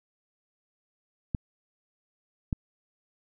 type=clicks; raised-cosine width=5 ms; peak=-15 dBFS; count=2; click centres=1.348 / 2.528 s; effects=none